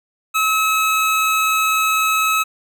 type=tone; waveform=25% pulse; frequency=1288 Hz; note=E6; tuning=41 cents flat; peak=-11 dBFS; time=0.34-2.44 s; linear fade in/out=20 ms; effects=none